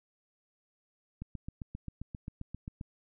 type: click train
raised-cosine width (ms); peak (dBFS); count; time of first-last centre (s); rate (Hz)
5; -27; 13; 1.22-2.812; 7.54
effects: none